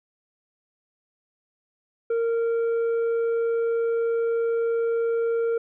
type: tone with tanh clipping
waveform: triangle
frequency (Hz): 461.6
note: A#4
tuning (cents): -17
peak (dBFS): -22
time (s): 2.1-5.58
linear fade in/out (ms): 5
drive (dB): 9
effects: none